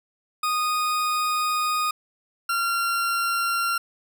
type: tone pair in turn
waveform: 40% pulse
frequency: 1238 / 1376.9 Hz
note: D#6 / F6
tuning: -9 / -25 cents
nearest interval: major second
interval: 184 cents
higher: second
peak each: -21 dBFS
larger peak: neither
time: 0.43-1.91 / 2.49-3.78 s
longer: first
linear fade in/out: 5 ms
effects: none